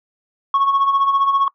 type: tone with tremolo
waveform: sine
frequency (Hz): 1103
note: C#6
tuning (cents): -9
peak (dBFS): -9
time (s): 0.54-1.48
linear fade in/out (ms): 2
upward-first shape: sine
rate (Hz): 15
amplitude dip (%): 65
effects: noise-tail reverb RT60 0.1 s tail -23 dB re dry + tanh soft clip ceiling -10 dBFS